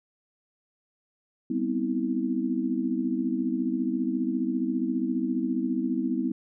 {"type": "chord", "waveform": "sine", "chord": "C major seventh", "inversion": "second", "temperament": "equal with one note detuned", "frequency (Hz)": [196, 246.9, 261.6, 321.9], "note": ["G3", "B3", "C4", "E4"], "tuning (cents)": [0, 0, 0, -41], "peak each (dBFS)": [-33, -28, -31, -30], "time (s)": [1.5, 6.32], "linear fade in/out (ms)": 5, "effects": []}